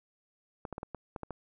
clicks, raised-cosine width 1 ms, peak -24 dBFS, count 8, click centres 0.652 / 0.727 / 0.781 / 0.831 / 0.947 / 1.162 / 1.233 / 1.307 s, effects none

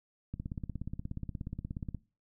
click train, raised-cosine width 5 ms, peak -25 dBFS, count 28, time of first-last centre 0.34-1.947 s, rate 16.8 Hz, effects noise-tail reverb RT60 0.3 s tail -19 dB re dry

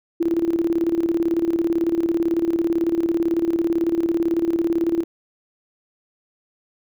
sine tone with tremolo, 335 Hz, E4, 28 cents sharp, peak -15 dBFS, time 0.2-5.04 s, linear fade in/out 10 ms, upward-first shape square, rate 18 Hz, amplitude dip 65%, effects none

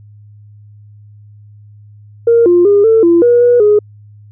sine tone with pitch steps, 465.9 / 350.8 / 406 / 447.2 / 340 / 480.3 / 484.5 / 417.6 Hz, A#4 / F4 / G#4 / A4 / F4 / B4 / B4 / G#4, -1 / +8 / -39 / +28 / -46 / -48 / -33 / +10 cents, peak -4 dBFS, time 2.27-3.79 s, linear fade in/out 5 ms, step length 190 ms, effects tanh soft clip ceiling 0 dBFS + added 104 Hz sine -36 dBFS peak until 4.31 s

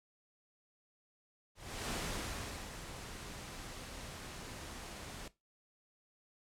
pink noise with ADSR envelope, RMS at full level -38 dBFS, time 1.55-5.28 s, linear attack 360 ms, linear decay 790 ms, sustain -9 dB, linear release 3 ms, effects noise-tail reverb RT60 0.2 s tail -17 dB re dry + low-pass 10000 Hz 12 dB/octave

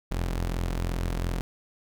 sawtooth tone pair together, 42.75 / 90.3 Hz, F1 / F#2, -36 / -42 cents, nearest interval octave + minor second, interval 1294 cents, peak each -23 / -33 dBFS, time 0.11-1.41 s, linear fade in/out 0 ms, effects none

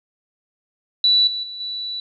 sine tone with level steps, 3951 Hz, B7, in tune, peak -12 / -23 / -30 / -25 dBFS, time 1.04-2 s, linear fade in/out 2 ms, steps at 1.27 / 1.43 / 1.6 s, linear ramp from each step 5 ms, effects none

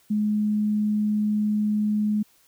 sine tone, 210.8 Hz, G#3, 26 cents sharp, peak -20 dBFS, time 0.1-2.23 s, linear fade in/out 10 ms, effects white hiss -60 dBFS RMS until 2.47 s

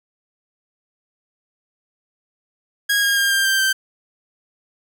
sawtooth tone with pitch steps, 1642 / 1625 / 1608.2 / 1591.6 / 1575.1 / 1558.8 Hz, G#6 / G#6 / G6 / G6 / G6 / G6, -20 / -38 / +44 / +26 / +8 / -10 cents, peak -12 dBFS, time 2.89-3.73 s, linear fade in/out 10 ms, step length 140 ms, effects none

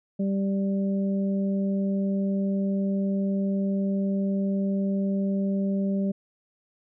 harmonic tone, 196 Hz, G3, in tune, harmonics 1 / 2 / 3, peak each -23 / -35 / -35 dBFS, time 0.19-6.12 s, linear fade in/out 10 ms, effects none

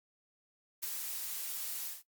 blue noise with ADSR envelope, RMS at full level -36 dBFS, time 0.82-2.03 s, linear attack 15 ms, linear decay 22 ms, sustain -3 dB, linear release 180 ms, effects noise-tail reverb RT60 0.1 s tail -18 dB re dry + Opus 48 kbps

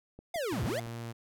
click train, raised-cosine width 2 ms, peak -34 dBFS, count 5, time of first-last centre 0.19-0.867 s, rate 5.91 Hz
square linear two-way sweep, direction down then up, 726 to 57.4 to 726 Hz, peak -32 dBFS, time 0.34-0.8 s, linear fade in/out 5 ms, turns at 0.64 s
sawtooth tone with vibrato, 116.54 Hz, A#2, in tune, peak -34 dBFS, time 0.51-1.13 s, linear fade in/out 20 ms, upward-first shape sine, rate 4.8 Hz, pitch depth 8 cents each way
effects none

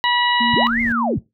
harmonic tone, 971 Hz, B5, 30 cents flat, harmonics 1 / 2 / 3 / 4, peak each -18 / -21 / -23 / -24 dBFS, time 0.04-0.67 s, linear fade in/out 0 ms
brown noise with exponential growth, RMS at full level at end -31 dBFS, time 0.23-0.92 s, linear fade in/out 0 ms, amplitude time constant 150 ms
sine tone, 233.1 Hz, A#3, in tune, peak -20 dBFS, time 0.4-1.17 s, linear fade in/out 10 ms
sine linear two-way sweep, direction up then down, 47.96 to 2179 to 47.96 Hz, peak -18 dBFS, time 0.53-1.19 s, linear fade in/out 10 ms, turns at 0.81 s
effects noise-tail reverb RT60 0.2 s tail -19 dB re dry

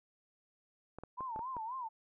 clicks, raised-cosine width 1 ms, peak -31 dBFS, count 6, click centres 0.986 / 1.036 / 1.207 / 1.361 / 1.392 / 1.567 s
sine tone with vibrato, 961 Hz, B5, 48 cents flat, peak -38 dBFS, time 1.17-1.89 s, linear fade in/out 20 ms, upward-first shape sine, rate 3.8 Hz, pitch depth 170 cents each way
effects none

